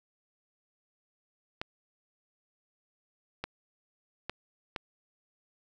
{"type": "clicks", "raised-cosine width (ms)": 0.3, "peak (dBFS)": -18, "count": 4, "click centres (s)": [1.615, 3.44, 4.296, 4.762], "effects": ["10-bit"]}